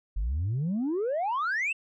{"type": "exponential sweep", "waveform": "sine", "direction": "up", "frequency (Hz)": [44.72, 2756], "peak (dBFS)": -24, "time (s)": [0.16, 1.73], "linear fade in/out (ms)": 10, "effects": ["tanh soft clip ceiling -24 dBFS"]}